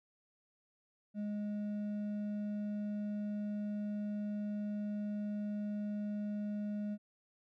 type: tone with hard clipping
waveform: triangle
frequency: 207.7 Hz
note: G#3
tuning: in tune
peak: -37 dBFS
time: 1.14-6.98 s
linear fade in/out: 50 ms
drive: 8 dB
effects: none